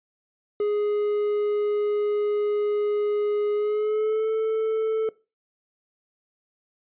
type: tone with pitch glide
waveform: triangle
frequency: 415.9 to 440.6 Hz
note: G#4 to A4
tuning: +2 to +2 cents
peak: -19 dBFS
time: 0.6-5.09 s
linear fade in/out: 2 ms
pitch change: +100 cents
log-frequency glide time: 3.54-4.3 s
effects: noise-tail reverb RT60 0.3 s tail -21 dB re dry + resampled to 8000 Hz